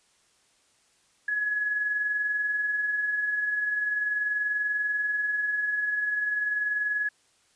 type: tone pair together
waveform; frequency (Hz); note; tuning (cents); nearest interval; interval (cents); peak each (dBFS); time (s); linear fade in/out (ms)
sine; 1667.6 / 1688; G#6 / G#6; +7 / +28; unison; 21; -37 / -25; 1.28-7.09; 5
effects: white hiss -65 dBFS RMS until 7.55 s + resampled to 22050 Hz